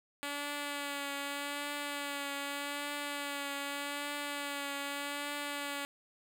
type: tone with vibrato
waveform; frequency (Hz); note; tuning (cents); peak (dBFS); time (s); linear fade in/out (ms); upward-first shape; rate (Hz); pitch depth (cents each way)
5% pulse; 285.6; D4; -48; -25; 0.23-5.85; 0; triangle; 0.83; 28
effects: none